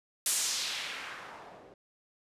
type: noise with low-pass filter sweep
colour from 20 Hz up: blue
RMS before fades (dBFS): -36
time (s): 0.26-1.74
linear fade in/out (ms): 2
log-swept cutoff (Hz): 10000 to 430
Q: 1.4
effects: resampled to 32000 Hz